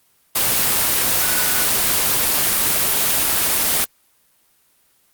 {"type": "tone in noise", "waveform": "sine", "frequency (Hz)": 1475, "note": "F#6", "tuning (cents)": -6, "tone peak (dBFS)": -27, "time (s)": [1.22, 1.65], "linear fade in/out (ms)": 10, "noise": "white", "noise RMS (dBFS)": -17, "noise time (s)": [0.35, 3.85], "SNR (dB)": -13, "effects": ["white hiss -59 dBFS RMS until 5.13 s", "Opus 24 kbps"]}